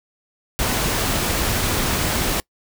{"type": "noise", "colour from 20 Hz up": "pink", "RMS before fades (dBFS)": -21, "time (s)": [0.59, 2.4], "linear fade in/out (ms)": 0, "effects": ["noise-tail reverb RT60 0.1 s tail -25 dB re dry"]}